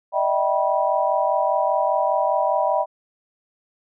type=tone cluster; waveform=sine; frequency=601 / 646 / 775 / 973 Hz; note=D5 / E5 / G5 / B5; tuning=+40 / -35 / -20 / -26 cents; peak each=-23 dBFS; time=0.12-2.86 s; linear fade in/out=50 ms; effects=none